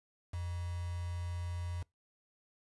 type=tone with quantisation; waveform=sine; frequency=87.31 Hz; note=F2; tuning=in tune; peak=-36 dBFS; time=0.33-1.83 s; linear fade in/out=10 ms; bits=8; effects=noise-tail reverb RT60 0.2 s tail -24 dB re dry + resampled to 24000 Hz